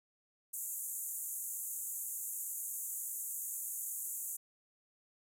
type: band-pass noise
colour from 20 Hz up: white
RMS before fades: -41 dBFS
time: 0.53-4.37 s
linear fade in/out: 10 ms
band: 6600 to 15000 Hz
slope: 96 dB/octave
effects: none